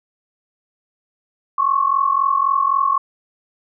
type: tone pair together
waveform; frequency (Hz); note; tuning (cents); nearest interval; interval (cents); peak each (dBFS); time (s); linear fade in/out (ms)
sine; 1079.2 / 1123; C#6 / C#6; -47 / +22; minor second; 69; -17; 1.58-2.98; 5
effects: none